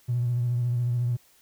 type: tone with vibrato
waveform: triangle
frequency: 121.2 Hz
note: B2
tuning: 32 cents flat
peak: -19 dBFS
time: 0.08-1.17 s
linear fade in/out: 20 ms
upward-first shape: triangle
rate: 14 Hz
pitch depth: 44 cents each way
effects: tanh soft clip ceiling -20 dBFS + white hiss -60 dBFS RMS until 1.41 s